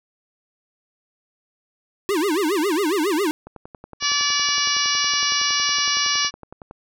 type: tone with vibrato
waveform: square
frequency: 352.5 Hz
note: F4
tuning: 16 cents sharp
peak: -19 dBFS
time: 2.09-3.31 s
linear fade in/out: 0 ms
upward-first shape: sine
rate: 7.3 Hz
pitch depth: 290 cents each way
type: click train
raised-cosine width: 1 ms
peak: -24 dBFS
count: 36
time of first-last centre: 3.47-6.711 s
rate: 10.8 Hz
type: harmonic tone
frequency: 577 Hz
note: D5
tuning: 31 cents flat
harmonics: 2 / 3 / 4 / 5 / 6 / 7 / 8 / 9 / 10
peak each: -27 / -28 / -28 / -26 / -31 / -28 / -28 / -26 / -25 dBFS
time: 4-6.31 s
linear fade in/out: 50 ms
effects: none